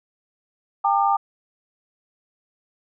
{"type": "tone cluster", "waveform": "sine", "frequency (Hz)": [799, 900, 1203], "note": ["G5", "A5", "D6"], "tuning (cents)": [33, 39, 41], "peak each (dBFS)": [-19, -22, -22], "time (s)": [0.84, 1.17], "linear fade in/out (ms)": 10, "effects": []}